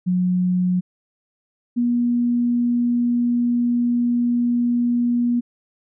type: tone pair in turn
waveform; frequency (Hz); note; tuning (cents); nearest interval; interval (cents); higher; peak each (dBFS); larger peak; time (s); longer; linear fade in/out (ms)
sine; 181.2 / 240.5; F#3 / B3; -36 / -46; perfect fourth; 490; second; -16; neither; 0.06-0.81 / 1.76-5.41; second; 20
effects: none